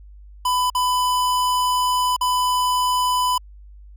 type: tone with dropouts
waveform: square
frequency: 999 Hz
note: B5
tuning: 20 cents sharp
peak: -18 dBFS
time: 0.45-3.38 s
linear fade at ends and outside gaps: 5 ms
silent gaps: 0.701-0.749 / 2.165-2.21 s
effects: added 50 Hz sine -40 dBFS peak until 3.96 s